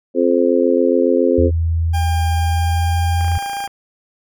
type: harmonic tone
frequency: 87.2 Hz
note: F2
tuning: 2 cents flat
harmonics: 3 / 4 / 5 / 6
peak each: -17 / -17 / -17 / -17 dBFS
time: 0.14-1.51 s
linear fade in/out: 50 ms
type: tone with pitch glide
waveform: sine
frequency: 82.41 to 84.97 Hz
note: E2 to F2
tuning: 0 to -47 cents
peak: -14 dBFS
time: 1.38-3.38 s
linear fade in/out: 5 ms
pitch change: +53 cents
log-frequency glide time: 2.3-2.98 s
type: tone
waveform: 40% pulse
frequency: 801 Hz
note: G5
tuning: 37 cents sharp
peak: -21 dBFS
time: 1.93-3.68 s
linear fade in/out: 20 ms
type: click train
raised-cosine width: 0.5 ms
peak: -19 dBFS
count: 14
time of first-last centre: 3.21-3.676 s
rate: 27.9 Hz
effects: none